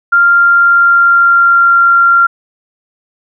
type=tone with pitch glide; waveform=sine; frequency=1393 to 1381.8 Hz; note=F6 to F6; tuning=-5 to -19 cents; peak=-4 dBFS; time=0.12-2.27 s; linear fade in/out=10 ms; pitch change=-14 cents; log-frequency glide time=0.31-1.82 s; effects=none